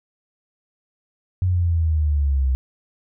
sine exponential sweep, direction down, 93.1 to 64 Hz, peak -16 dBFS, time 1.42-2.55 s, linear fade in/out 0 ms, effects none

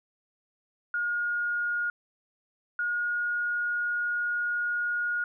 sine tone pair in turn, 1430 / 1437 Hz, F6 / F6, +41 / +49 cents, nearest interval unison, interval 8 cents, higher second, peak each -26 dBFS, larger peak neither, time 0.94-1.9 / 2.79-5.24 s, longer second, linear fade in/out 2 ms, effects none

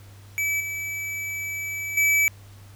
square tone with level steps, 2300 Hz, D7, 37 cents flat, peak -23 / -29 / -18 dBFS, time 0.38-2.28 s, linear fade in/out 0 ms, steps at 0.6 / 1.97 s, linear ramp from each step 5 ms, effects added 99 Hz sine -44 dBFS peak until 2.75 s + pink hiss -53 dBFS RMS until 2.75 s

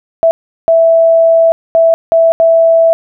sine tone bursts at uneven times, 659 Hz, E5, 1 cent flat, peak -4 dBFS, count 5, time 0.23-0.31 / 0.68-1.52 / 1.75-1.94 / 2.12-2.32 / 2.4-2.93 s, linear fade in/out 0 ms, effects none

